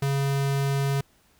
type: tone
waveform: square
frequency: 138.59 Hz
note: C#3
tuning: in tune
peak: -23 dBFS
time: 0.02-1.01 s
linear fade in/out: 5 ms
effects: pink hiss -62 dBFS RMS until 1.39 s